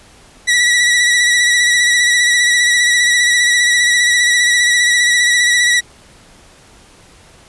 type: tone with vibrato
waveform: sawtooth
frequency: 1941 Hz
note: B6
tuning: 31 cents flat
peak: -6 dBFS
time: 0.47-5.81 s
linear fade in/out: 20 ms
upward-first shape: sine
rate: 15 Hz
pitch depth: 34 cents each way
effects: pink hiss -44 dBFS RMS until 7.48 s + resampled to 24000 Hz